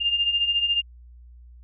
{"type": "beating tone pair", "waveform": "sine", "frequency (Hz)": [2796, 2810], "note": ["F7", "F7"], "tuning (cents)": [1, 10], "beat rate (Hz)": 14, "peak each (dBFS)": [-27, -21], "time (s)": [0, 0.82], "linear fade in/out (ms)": 20, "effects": ["added 60 Hz sine -44 dBFS peak until 1.63 s"]}